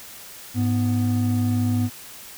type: tone pair together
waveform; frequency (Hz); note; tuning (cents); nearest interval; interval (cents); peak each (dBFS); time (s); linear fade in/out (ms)
triangle; 103.81 / 246.9; G#2 / B3; 0 / 0; octave + minor third; 1500; -19 / -20; 0.54-1.9; 50
effects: white hiss -41 dBFS RMS until 2.37 s